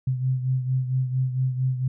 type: beating tone pair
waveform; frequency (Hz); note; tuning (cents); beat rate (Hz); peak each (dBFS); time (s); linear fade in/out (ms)
sine; 128.7 / 133.1; C3 / C3; -28 / +30; 4.4; -22 / -29; 0.07-1.88; 5
effects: none